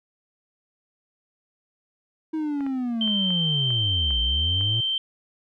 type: linear two-way sweep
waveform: triangle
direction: down then up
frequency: 320 to 55 to 118.2 Hz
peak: -22 dBFS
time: 2.33-4.81 s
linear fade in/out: 10 ms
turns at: 4.2 s
type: clicks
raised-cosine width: 0.5 ms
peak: -26 dBFS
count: 7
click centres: 2.607 / 2.665 / 3.077 / 3.305 / 3.705 / 4.107 / 4.61 s
type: tone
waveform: sine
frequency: 3123 Hz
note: G7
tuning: 7 cents flat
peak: -22 dBFS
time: 3.01-4.98 s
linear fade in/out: 2 ms
effects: none